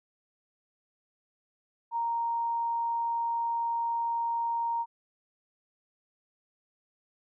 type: tone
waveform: sine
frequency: 931 Hz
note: A#5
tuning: 2 cents flat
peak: -27 dBFS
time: 1.91-4.86 s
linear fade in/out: 50 ms
effects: none